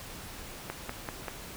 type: click train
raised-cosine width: 0.5 ms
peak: -19 dBFS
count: 4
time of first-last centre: 0.7-1.283 s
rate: 5.15 Hz
effects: pink hiss -44 dBFS RMS until 1.56 s